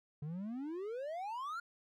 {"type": "exponential sweep", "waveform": "triangle", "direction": "up", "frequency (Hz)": [142.3, 1434], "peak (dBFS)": -37, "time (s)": [0.22, 1.6], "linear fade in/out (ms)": 5, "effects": []}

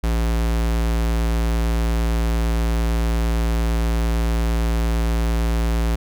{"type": "tone", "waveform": "square", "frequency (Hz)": 56.8, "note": "A#1", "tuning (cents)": -44, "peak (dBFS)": -18, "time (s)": [0.03, 5.96], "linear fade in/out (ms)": 10, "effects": []}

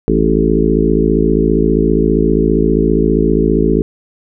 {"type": "harmonic tone with a mistuned harmonic", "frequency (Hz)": 55, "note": "A1", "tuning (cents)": 0, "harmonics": [1, 3, 4, 5, 6, 7, 8], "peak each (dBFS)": [-17, -17, -17, -17, -17, -17, -17], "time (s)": [0.08, 3.82], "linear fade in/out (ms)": 0, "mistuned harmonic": 8, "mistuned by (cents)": -28, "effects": []}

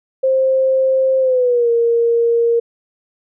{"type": "tone with pitch glide", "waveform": "sine", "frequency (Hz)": [527, 466.8], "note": ["C5", "A#4"], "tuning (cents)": [12, 2], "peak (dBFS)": -11, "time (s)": [0.23, 2.6], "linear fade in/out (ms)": 10, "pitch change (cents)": -210, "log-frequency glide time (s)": [1.2, 1.7], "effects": []}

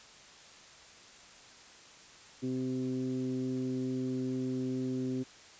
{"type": "tone with low-pass filter", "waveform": "15% pulse", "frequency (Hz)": 128.9, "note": "C3", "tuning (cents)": -26, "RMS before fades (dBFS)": -34, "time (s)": [2.42, 5.24], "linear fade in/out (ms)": 20, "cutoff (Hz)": 310, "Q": 5.7, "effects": ["white hiss -54 dBFS RMS until 5.59 s", "resampled to 16000 Hz"]}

